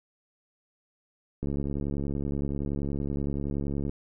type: click train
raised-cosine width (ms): 3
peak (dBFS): -19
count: 175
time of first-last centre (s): 1.43-3.895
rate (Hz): 70.6
effects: none